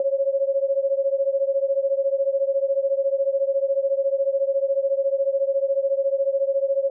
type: beating tone pair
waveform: sine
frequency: 543 / 557 Hz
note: C#5 / C#5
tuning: -36 / +8 cents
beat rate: 14 Hz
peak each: -21 / -23 dBFS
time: 0-6.9 s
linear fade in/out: 2 ms
effects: none